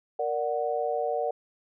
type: chord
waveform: sine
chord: Bb augmented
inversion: none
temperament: equal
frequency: 466.2 / 587.3 / 740 Hz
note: Bb4 / D5 / F#5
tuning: 0 / 0 / 0 cents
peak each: -30 dBFS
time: 0.19-1.31 s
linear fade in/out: 5 ms
effects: none